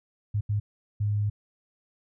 sine tone bursts at uneven times, 103.83 Hz, G#2, in tune, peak -23 dBFS, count 3, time 0.34-0.41 / 0.49-0.6 / 1-1.3 s, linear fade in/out 10 ms, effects none

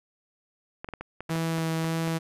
clicks, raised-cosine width 0.5 ms, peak -21 dBFS, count 10, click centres 0.845 / 0.888 / 0.937 / 1.01 / 1.206 / 1.296 / 1.357 / 1.583 / 1.844 / 2.077 s
sawtooth tone with vibrato, 163 Hz, E3, 19 cents flat, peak -22 dBFS, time 1.29-2.19 s, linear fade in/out 20 ms, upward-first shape sine, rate 1.7 Hz, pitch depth 10 cents each way
effects resampled to 32000 Hz

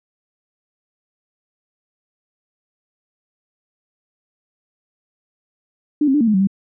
sine tone with pitch steps, 296.9 / 267.6 / 296.2 / 230 / 212.6 / 189.8 / 195.7 Hz, D4 / C4 / D4 / A#3 / G#3 / F#3 / G3, +19 / +39 / +15 / -23 / +41 / +44 / -3 cents, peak -12 dBFS, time 6.01-6.472 s, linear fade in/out 5 ms, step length 66 ms, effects none

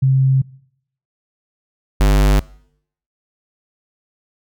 sine / square tone pair in turn, 133.1 / 49.86 Hz, C3 / G1, +30 / +30 cents, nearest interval octave + perfect fourth, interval 1700 cents, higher first, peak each -10 dBFS, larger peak neither, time 0.02-0.42 / 2-2.4 s, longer neither, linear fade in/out 10 ms, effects noise-tail reverb RT60 0.7 s tail -23 dB re dry

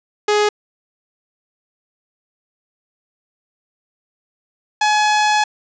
sawtooth tone pair in turn, 418.1 / 845.9 Hz, G#4 / G#5, +12 / +32 cents, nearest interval octave, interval 1220 cents, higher second, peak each -9 dBFS, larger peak neither, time 0.28-0.49 / 4.81-5.44 s, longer second, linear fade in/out 5 ms, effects resampled to 16000 Hz + 8-bit

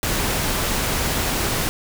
pink noise, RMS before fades -22 dBFS, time 0.03-1.69 s, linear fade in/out 0 ms, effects none

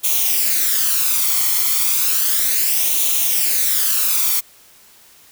blue noise with flanger, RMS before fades -17 dBFS, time 0.03-4.41 s, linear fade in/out 20 ms, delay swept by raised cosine 0.3 to 0.93 ms, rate 0.33 Hz, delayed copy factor +0.6, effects white hiss -48 dBFS RMS until 5.31 s

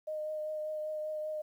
sine tone with vibrato, 615 Hz, D#5, 20 cents flat, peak -34 dBFS, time 0.07-1.42 s, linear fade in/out 10 ms, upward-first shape triangle, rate 5.1 Hz, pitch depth 17 cents each way, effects 11-bit

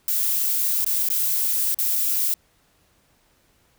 violet noise with dropouts, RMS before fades -22 dBFS, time 0.08-2.34 s, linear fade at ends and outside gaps 2 ms, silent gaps 0.846-0.863 / 1.089-1.101 / 1.745-1.787 s, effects pink hiss -62 dBFS RMS until 3.78 s

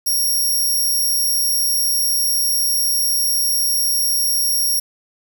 5% pulse tone, 5588 Hz, F8, in tune, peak -10 dBFS, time 0.06-4.8 s, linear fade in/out 10 ms, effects 7-bit

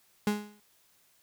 35% pulse tone with exponential decay, 208.3 Hz, G#3, 5 cents sharp, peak -21 dBFS, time 0.27-0.6 s, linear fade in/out 2 ms, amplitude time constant 70 ms, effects white hiss -66 dBFS RMS until 1.22 s

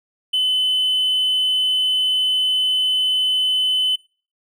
triangle tone, 3027 Hz, F#7, 39 cents sharp, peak -13 dBFS, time 0.33-3.96 s, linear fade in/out 10 ms, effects noise-tail reverb RT60 0.4 s tail -23 dB re dry + tanh soft clip ceiling -11 dBFS

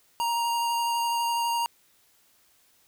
square tone with vibrato, 937 Hz, A#5, 9 cents sharp, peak -25 dBFS, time 0.2-1.66 s, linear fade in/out 0 ms, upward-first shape sine, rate 12 Hz, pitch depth 11 cents each way, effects white hiss -63 dBFS RMS until 2.87 s

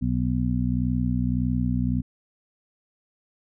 harmonic tone, 61.74 Hz, B1, in tune, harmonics 1 / 2 / 3 / 4, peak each -28 / -26 / -28 / -26 dBFS, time 0.01-2.02 s, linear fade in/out 20 ms, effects none

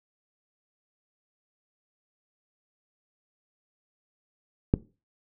click, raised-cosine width 3 ms, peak -6 dBFS, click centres 4.739 s, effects noise-tail reverb RT60 0.3 s tail -19 dB re dry

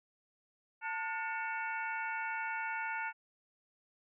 harmonic tone with a mistuned harmonic, 446.1 Hz, A4, 24 cents sharp, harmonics 2 / 3 / 4 / 5 / 6, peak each -39 / -39 / -46 / -43 / -47 dBFS, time 0.81-3.13 s, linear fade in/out 50 ms, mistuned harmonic 3, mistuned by +130 cents, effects none

